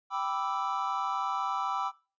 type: chord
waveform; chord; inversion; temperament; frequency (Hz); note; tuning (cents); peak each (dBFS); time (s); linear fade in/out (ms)
triangle; E minor seventh; first; equal; 784 / 987.8 / 1174.7 / 1318.5; G5 / B5 / D6 / E6; 0 / 0 / 0 / 0; -33; 0.1-1.92; 50
effects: noise-tail reverb RT60 0.3 s tail -17 dB re dry + resampled to 16000 Hz